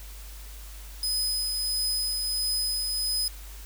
sawtooth tone with tremolo, 5030 Hz, D#8, 18 cents sharp, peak -22 dBFS, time 1.03-3.28 s, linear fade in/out 2 ms, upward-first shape triangle, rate 1.5 Hz, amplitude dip 30%, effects added 50 Hz sine -40 dBFS peak until 3.65 s + white hiss -48 dBFS RMS until 3.65 s

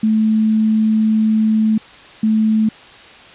sine tone pair in turn, 218.1 / 218.1 Hz, A3 / A3, -15 / -15 cents, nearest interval unison, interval 0 cents, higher neither, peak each -11 dBFS, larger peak neither, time 0.03-1.78 / 2.23-2.69 s, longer first, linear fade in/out 5 ms, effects white hiss -40 dBFS RMS until 3.34 s + resampled to 8000 Hz

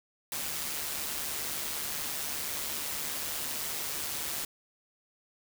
white noise with amplitude modulation, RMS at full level -33 dBFS, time 0.32-4.45 s, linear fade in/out 2 ms, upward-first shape sine, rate 148 Hz, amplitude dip 45%, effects none

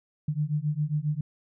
sine beating tone pair, 146.5 / 153.9 Hz, D3 / D#3, -4 / -19 cents, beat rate 7.4 Hz, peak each -28 dBFS, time 0.28-1.21 s, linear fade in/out 5 ms, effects none

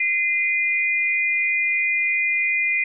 sine tone pair together, 2060 / 2437 Hz, C7 / D#7, -28 / -37 cents, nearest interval minor third, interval 291 cents, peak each -21 dBFS, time 0-2.84 s, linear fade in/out 5 ms, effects none

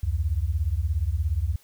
sine beating tone pair, 69.3 / 86.3 Hz, C#2 / F2, 0 / -20 cents, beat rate 17 Hz, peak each -25 dBFS, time 0.03-1.56 s, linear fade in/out 5 ms, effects white hiss -58 dBFS RMS until 1.63 s

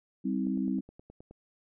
sine chord, C minor, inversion second, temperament equal with one note detuned, 196 / 261.6 / 318.6 Hz, G3 / C4 / Eb4, 0 / 0 / +41 cents, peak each -31 / -31 / -35 dBFS, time 0.24-0.81 s, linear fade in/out 20 ms
click train, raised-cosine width 2 ms, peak -36 dBFS, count 9, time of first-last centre 0.47-1.31 s, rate 9.52 Hz
effects none

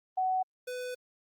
sine / square tone pair in turn, 748 / 499.2 Hz, F#5 / B4, +19 / +19 cents, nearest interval perfect fifth, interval 700 cents, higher first, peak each -26 / -36 dBFS, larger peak first, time 0.17-0.43 / 0.67-0.95 s, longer second, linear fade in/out 10 ms, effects Opus 32 kbps

